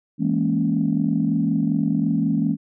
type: chord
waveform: sine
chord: A# half-diminished seventh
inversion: second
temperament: equal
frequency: 164.81 / 207.7 / 233.1 / 277.2 Hz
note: E3 / G#3 / A#3 / C#4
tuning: 0 / 0 / 0 / 0 cents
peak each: -23 dBFS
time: 0.18-2.57 s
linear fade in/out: 50 ms
effects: tanh soft clip ceiling -8 dBFS